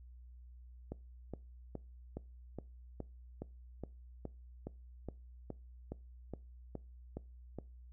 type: click train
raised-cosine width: 2 ms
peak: -28 dBFS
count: 17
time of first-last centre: 0.92-7.587 s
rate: 2.4 Hz
effects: noise-tail reverb RT60 0.3 s tail -22 dB re dry + added 61 Hz sine -52 dBFS peak until 7.92 s